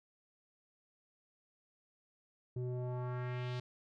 square tone with low-pass filter sweep, 124.5 Hz, B2, 14 cents sharp, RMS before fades -39 dBFS, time 2.56-3.6 s, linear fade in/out 5 ms, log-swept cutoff 320 to 4400 Hz, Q 1.7, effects none

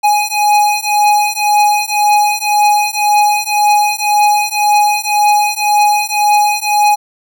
square beating tone pair, 832 / 833.9 Hz, G#5 / G#5, +3 / +7 cents, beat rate 1.9 Hz, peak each -13 dBFS, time 0.03-6.96 s, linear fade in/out 20 ms, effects none

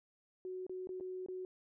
sine tone with dropouts, 370 Hz, F#4, in tune, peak -40 dBFS, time 0.45-1.45 s, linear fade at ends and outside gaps 1 ms, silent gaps 0.666-0.695 / 0.872-0.891 / 1-1.008 / 1.262-1.285 s, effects none

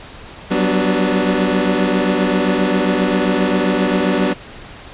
25% pulse chord, G major seventh, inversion third, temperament equal with one note detuned, 185 / 192.52 / 246.9 / 293.7 Hz, F#3 / G3 / B3 / D4, 0 / -31 / 0 / 0 cents, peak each -16 dBFS, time 0.5-4.34 s, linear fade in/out 20 ms, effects pink hiss -36 dBFS RMS until 4.93 s + resampled to 8000 Hz

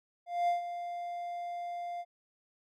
triangle tone with ADSR envelope, 698.5 Hz, F5, in tune, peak -23 dBFS, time 0.26-2.05 s, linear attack 220 ms, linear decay 130 ms, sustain -11 dB, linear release 47 ms, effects none

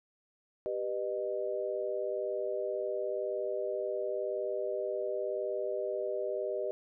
sine chord, G augmented, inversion none, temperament equal with one note detuned, 392 / 493.9 / 613 Hz, G4 / B4 / D#5, 0 / 0 / -26 cents, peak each -36 / -37 / -35 dBFS, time 0.66-6.71 s, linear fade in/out 0 ms, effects none

